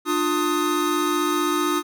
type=tone cluster; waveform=square; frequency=298.5 / 354.1 / 1251 Hz; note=D4 / F4 / D#6; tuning=+28 / +24 / +9 cents; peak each=-25 dBFS; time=0.05-1.83 s; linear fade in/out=50 ms; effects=none